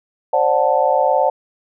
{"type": "chord", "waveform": "sine", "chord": "D dominant seventh", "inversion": "third", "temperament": "just", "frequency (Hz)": [528.6, 587.3, 734.2, 881], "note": ["C5", "D5", "F#5", "A5"], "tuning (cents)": [18, 0, -14, 2], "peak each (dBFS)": -18, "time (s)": [0.33, 1.3], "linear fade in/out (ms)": 5, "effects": []}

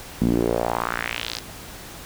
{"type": "tone with band-pass filter sweep", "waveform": "sawtooth", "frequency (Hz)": 58.27, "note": "A#1", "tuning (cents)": 0, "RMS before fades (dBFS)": -24, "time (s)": [0.21, 1.39], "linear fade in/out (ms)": 5, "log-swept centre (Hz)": [210, 5000], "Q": 2.8, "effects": ["pink hiss -39 dBFS RMS until 2.05 s"]}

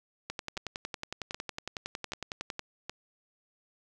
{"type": "two click trains", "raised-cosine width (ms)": 0.2, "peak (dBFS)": [-18, -19], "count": [26, 4], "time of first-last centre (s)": [[0.3, 2.594], [0.57, 2.896]], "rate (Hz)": [10.9, 1.29], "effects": []}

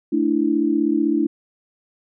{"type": "chord", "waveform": "sine", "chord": "A suspended fourth", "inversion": "none", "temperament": "equal", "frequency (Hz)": [220, 293.7, 329.6], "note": ["A3", "D4", "E4"], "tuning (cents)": [0, 0, 0], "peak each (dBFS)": [-24, -19, -20], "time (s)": [0.12, 1.27], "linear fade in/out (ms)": 10, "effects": []}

